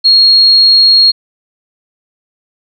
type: tone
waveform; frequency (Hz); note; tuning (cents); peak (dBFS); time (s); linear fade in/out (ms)
sine; 4284; C8; +40; -3; 0.04-1.12; 20
effects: none